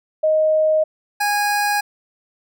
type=tone pair in turn; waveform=sine / 25% pulse; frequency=624 / 823.6 Hz; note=D#5 / G#5; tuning=+5 / -15 cents; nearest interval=perfect fourth; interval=480 cents; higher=second; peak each=-13 dBFS; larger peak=neither; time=0.23-0.84 / 1.2-1.81 s; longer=neither; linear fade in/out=10 ms; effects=none